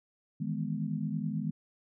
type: chord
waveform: sine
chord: E major seventh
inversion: third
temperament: equal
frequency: 155.56 / 164.81 / 207.7 / 246.9 Hz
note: D#3 / E3 / G#3 / B3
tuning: 0 / 0 / 0 / 0 cents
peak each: -35 / -38 / -35 / -38 dBFS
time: 0.4-1.51 s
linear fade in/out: 10 ms
effects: none